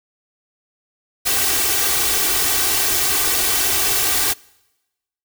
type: noise with comb filter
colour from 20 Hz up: white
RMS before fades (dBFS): -18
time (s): 1.25-4.34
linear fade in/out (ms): 20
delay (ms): 2.6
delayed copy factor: +0.8
effects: noise-tail reverb RT60 1.0 s tail -25 dB re dry